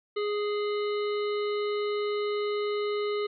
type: harmonic tone with a mistuned harmonic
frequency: 415.3 Hz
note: G#4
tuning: in tune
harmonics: 1 / 3 / 5 / 7 / 9 / 10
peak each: -27 / -37 / -41 / -44 / -46 / -47 dBFS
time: 0.16-3.27 s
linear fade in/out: 10 ms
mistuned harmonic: 7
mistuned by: +39 cents
effects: none

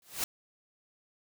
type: noise with exponential growth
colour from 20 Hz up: white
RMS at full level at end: -28 dBFS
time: 0.02-0.24 s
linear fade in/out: 2 ms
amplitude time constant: 47 ms
effects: none

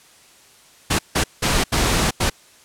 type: noise bursts at uneven times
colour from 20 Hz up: pink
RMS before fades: -18 dBFS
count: 5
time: 0.9-0.99 / 1.15-1.24 / 1.42-1.64 / 1.72-2.11 / 2.2-2.3 s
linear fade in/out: 10 ms
effects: white hiss -50 dBFS RMS until 2.64 s + low-pass 10000 Hz 12 dB/octave

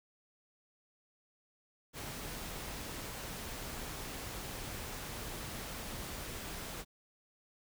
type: noise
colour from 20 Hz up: pink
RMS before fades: -43 dBFS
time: 1.93-6.85 s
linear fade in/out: 50 ms
effects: none

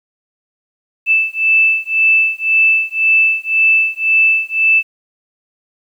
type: beating tone pair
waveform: sine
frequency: 2637 / 2638.9 Hz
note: E7 / E7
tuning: 0 / +1 cents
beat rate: 1.9 Hz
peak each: -13 dBFS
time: 1.06-4.83 s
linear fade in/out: 50 ms
effects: 8-bit

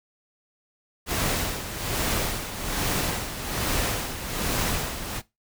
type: noise with tremolo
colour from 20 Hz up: pink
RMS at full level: -25 dBFS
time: 1.06-5.22 s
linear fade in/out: 50 ms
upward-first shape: sine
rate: 1.2 Hz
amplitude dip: 65%
effects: noise-tail reverb RT60 0.2 s tail -19 dB re dry

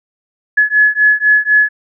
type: beating tone pair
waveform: sine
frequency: 1700 / 1704 Hz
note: G#6 / G#6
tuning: +40 / +44 cents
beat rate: 4 Hz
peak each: -11 dBFS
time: 0.57-1.69 s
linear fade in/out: 10 ms
effects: none

